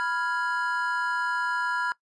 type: chord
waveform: triangle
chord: F diminished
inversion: second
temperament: equal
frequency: 987.8 / 1396.9 / 1661.2 Hz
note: Cb6 / F6 / Ab6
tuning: 0 / 0 / 0 cents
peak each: -28 / -27 / -29 dBFS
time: 0-1.92 s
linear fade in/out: 0 ms
effects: noise-tail reverb RT60 0.1 s tail -20 dB re dry + resampled to 24000 Hz